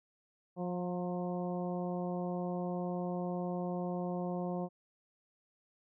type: harmonic tone with a mistuned harmonic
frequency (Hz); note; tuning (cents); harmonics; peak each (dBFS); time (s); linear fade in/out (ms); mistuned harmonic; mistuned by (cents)
178.1; F3; +34; 1 / 2 / 3 / 4 / 5 / 6; -36 / -41 / -41 / -43 / -49 / -52; 0.56-4.69; 50; 5; +37
effects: none